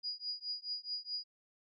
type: tone with tremolo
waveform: sine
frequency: 4892 Hz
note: D#8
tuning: 30 cents flat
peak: -34 dBFS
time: 0.03-1.24 s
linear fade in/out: 20 ms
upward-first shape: triangle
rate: 4.7 Hz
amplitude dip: 100%
effects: none